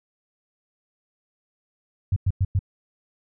sine tone bursts, 95.4 Hz, G2, 47 cents flat, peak -17 dBFS, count 4, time 2.12-2.592 s, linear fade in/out 5 ms, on 43 ms, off 100 ms, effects none

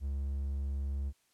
triangle tone, 69.3 Hz, C#2, in tune, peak -30 dBFS, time 0-1.13 s, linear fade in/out 50 ms, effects white hiss -72 dBFS RMS until 1.33 s + low-pass 11000 Hz 12 dB/octave

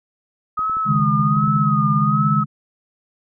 sine tone with vibrato, 1254 Hz, D#6, 13 cents sharp, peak -18 dBFS, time 0.57-2.44 s, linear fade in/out 10 ms, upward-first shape sine, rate 1.3 Hz, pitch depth 65 cents each way
clicks, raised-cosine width 3 ms, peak -26 dBFS, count 11, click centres 0.592 / 0.697 / 0.769 / 0.916 / 0.956 / 0.999 / 1.199 / 1.368 / 1.439 / 1.477 / 1.565 s
sine chord, C# suspended second, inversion none, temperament equal, 138.59 / 155.56 / 207.7 Hz, C#3 / D#3 / G#3, 0 / 0 / 0 cents, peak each -20 dBFS, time 0.85-2.46 s, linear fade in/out 50 ms
effects none

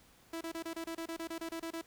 sawtooth tone bursts, 329.6 Hz, E4, in tune, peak -34 dBFS, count 14, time 0.33-1.814 s, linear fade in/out 5 ms, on 80 ms, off 28 ms, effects pink hiss -63 dBFS RMS until 1.86 s

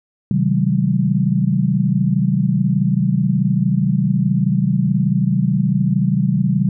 sine chord, Ab dominant seventh, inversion first, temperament equal with one note detuned, 130.81 / 155.56 / 188.99 / 207.7 Hz, C3 / Eb3 / Gb3 / Ab3, 0 / 0 / +37 / 0 cents, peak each -19 / -19 / -17 / -23 dBFS, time 0.31-6.69 s, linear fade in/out 2 ms, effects none

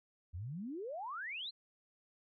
sine exponential sweep, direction up, 77.78 to 4285 Hz, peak -40 dBFS, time 0.33-1.51 s, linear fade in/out 20 ms, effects none

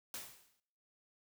white noise with exponential decay, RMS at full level -42 dBFS, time 0.14-0.6 s, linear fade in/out 1 ms, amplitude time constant 100 ms, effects noise-tail reverb RT60 0.8 s tail -24 dB re dry

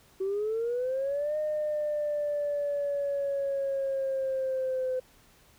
sine linear two-way sweep, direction up then down, 376.7 to 612 to 511 Hz, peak -26 dBFS, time 0.2-5 s, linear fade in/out 10 ms, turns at 1.37 s, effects tanh soft clip ceiling -23 dBFS + pink hiss -60 dBFS RMS until 5.58 s

